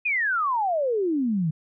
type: exponential sweep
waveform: sine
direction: down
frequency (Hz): 2541 to 150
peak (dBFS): -21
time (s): 0.05-1.51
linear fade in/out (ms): 10
effects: none